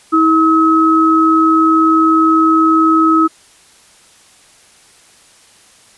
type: tone pair together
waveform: sine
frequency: 321.1 / 1282 Hz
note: E4 / E6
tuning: -45 / -49 cents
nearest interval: 2 octaves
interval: 2396 cents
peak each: -10 dBFS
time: 0.12-3.28 s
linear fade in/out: 20 ms
effects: white hiss -46 dBFS RMS until 5.97 s + resampled to 24000 Hz